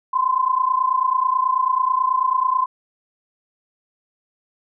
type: tone pair together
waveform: sine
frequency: 1017.3 / 1046.5 Hz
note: C6 / C6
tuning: -49 / 0 cents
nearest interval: unison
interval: 49 cents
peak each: -19 dBFS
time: 0.13-2.66 s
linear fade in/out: 10 ms
effects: none